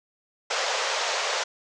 pink band-pass noise, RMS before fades -27 dBFS, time 0.5-1.44 s, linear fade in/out 10 ms, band 470 to 7000 Hz, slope 48 dB/octave, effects none

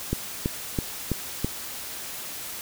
click train, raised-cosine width 3 ms, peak -11 dBFS, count 5, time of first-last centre 0.13-1.446 s, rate 3.04 Hz, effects white hiss -36 dBFS RMS until 2.61 s

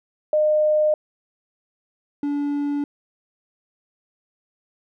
sine / triangle tone pair in turn, 610 / 287.9 Hz, D#5 / D4, -34 / -34 cents, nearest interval octave + minor second, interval 1300 cents, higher first, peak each -15 / -19 dBFS, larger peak first, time 0.33-0.94 / 2.23-2.84 s, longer neither, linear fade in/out 2 ms, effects none

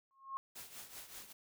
sine tone with exponential growth, 1080 Hz, C#6, 45 cents flat, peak -35 dBFS, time 0.11-0.37 s, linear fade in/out 0 ms, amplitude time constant 56 ms
white noise with tremolo, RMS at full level -48 dBFS, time 0.55-1.33 s, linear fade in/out 10 ms, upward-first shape triangle, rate 5.2 Hz, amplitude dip 75%
effects none

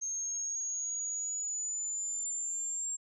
sine exponential sweep, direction up, 6410 to 7459 Hz, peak -33 dBFS, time 0.01-2.97 s, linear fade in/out 20 ms, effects none

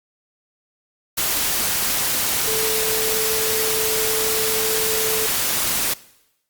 sine tone in noise, 440 Hz, A4, in tune, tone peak -24 dBFS, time 2.47-5.27 s, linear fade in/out 10 ms, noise white, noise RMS -21 dBFS, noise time 1.17-5.94 s, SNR -6 dB, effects noise-tail reverb RT60 0.9 s tail -20 dB re dry + Opus 48 kbps

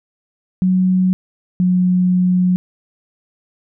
sine tone pair in turn, 185 / 181.61 Hz, F#3 / F#3, 0 / -32 cents, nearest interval unison, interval 32 cents, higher first, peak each -11 dBFS, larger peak neither, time 0.62-1.13 / 1.6-2.56 s, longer second, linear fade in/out 0 ms, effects none

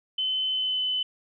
sine tone with pitch glide, 3047 to 3021 Hz, G7 to F#7, -50 to +35 cents, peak -24 dBFS, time 0.18-1.03 s, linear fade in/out 5 ms, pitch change -15 cents, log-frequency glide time 0.51-0.84 s, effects none

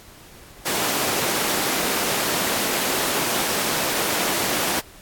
pink high-pass noise, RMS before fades -23 dBFS, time 0.65-4.81 s, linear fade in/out 20 ms, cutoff 260 Hz, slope 12 dB/octave, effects pink hiss -46 dBFS RMS until 5.01 s + AAC 64 kbps

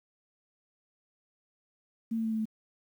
sine tone with pitch steps, 226.6 / 224.5 / 222.5 / 220.4 / 218.4 Hz, A#3 / A3 / A3 / A3 / A3, -49 / +35 / +20 / +3 / -13 cents, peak -28 dBFS, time 2.11-2.455 s, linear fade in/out 10 ms, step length 69 ms, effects 10-bit

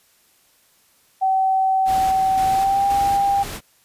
sine tone with pitch glide, 764 to 796 Hz, G5 to G5, -45 to +26 cents, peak -15 dBFS, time 1.21-3.44 s, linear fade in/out 20 ms, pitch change +71 cents, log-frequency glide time 2.46-2.87 s
pink noise with tremolo, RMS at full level -31 dBFS, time 1.85-3.61 s, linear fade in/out 50 ms, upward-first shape square, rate 1.9 Hz, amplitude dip 40%
effects white hiss -58 dBFS RMS until 3.84 s + resampled to 32000 Hz

